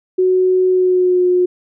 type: tone with pitch glide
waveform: sine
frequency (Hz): 370 to 360.7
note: F#4 to F#4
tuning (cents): 0 to -44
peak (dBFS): -10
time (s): 0.18-1.46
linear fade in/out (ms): 10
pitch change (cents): -44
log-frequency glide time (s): 0.69-1.24
effects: none